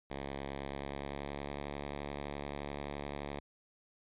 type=tone with pitch glide; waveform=5% pulse; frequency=69.3 to 71.62 Hz; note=C#2 to D2; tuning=0 to -43 cents; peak=-28 dBFS; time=0.1-3.4 s; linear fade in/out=5 ms; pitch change=+57 cents; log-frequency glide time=0.56-1.67 s; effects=resampled to 8000 Hz